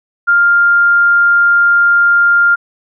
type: tone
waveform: sine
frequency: 1400 Hz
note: F6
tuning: 4 cents sharp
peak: -6 dBFS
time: 0.27-2.56 s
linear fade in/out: 20 ms
effects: none